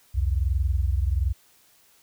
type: tone pair together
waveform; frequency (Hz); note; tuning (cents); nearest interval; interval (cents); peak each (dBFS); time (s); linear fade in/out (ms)
sine; 63.38 / 84.6; B1 / E2; +46 / +45; perfect fourth; 499; -22 / -25; 0.14-1.33; 20
effects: white hiss -59 dBFS RMS until 2.02 s